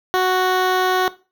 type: tone with notch filter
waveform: 15% pulse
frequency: 370 Hz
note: F#4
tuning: in tune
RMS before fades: -17 dBFS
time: 0.14-1.08 s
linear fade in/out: 0 ms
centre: 8600 Hz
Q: 0.59
effects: noise-tail reverb RT60 0.3 s tail -17 dB re dry